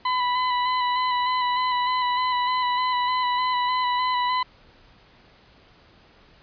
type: tone with vibrato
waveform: 40% pulse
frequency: 997 Hz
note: B5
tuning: 16 cents sharp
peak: -20 dBFS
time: 0.05-4.43 s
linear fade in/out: 5 ms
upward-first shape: square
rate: 3.3 Hz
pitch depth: 19 cents each way
effects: pink hiss -54 dBFS RMS until 6.42 s + resampled to 11025 Hz